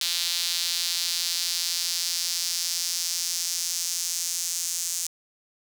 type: tone with high-pass filter sweep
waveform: sawtooth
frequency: 172.4 Hz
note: F3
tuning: 22 cents flat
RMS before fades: -28 dBFS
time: 0.01-5.07 s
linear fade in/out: 2 ms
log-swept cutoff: 4000 to 6600 Hz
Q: 2.3
effects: 8-bit